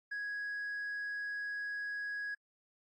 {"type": "tone with tanh clipping", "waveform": "triangle", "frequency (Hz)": 1662, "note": "G#6", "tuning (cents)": 1, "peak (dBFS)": -37, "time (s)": [0.11, 2.35], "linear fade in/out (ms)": 10, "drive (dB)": 6, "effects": ["AAC 48 kbps"]}